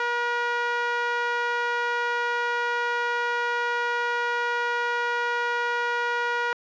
sawtooth tone with band-pass filter, 478.8 Hz, A#4, 46 cents sharp, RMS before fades -26 dBFS, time 0-6.53 s, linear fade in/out 2 ms, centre 1400 Hz, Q 1.7, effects resampled to 16000 Hz

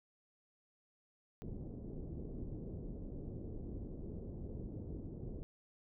pink low-pass noise, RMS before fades -45 dBFS, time 1.42-5.43 s, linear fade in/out 0 ms, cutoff 430 Hz, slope 24 dB/octave, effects none

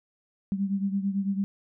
sine beating tone pair, 195.1 / 204.1 Hz, G3 / G#3, -8 / -30 cents, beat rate 9 Hz, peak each -26 / -31 dBFS, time 0.52-1.44 s, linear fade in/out 0 ms, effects none

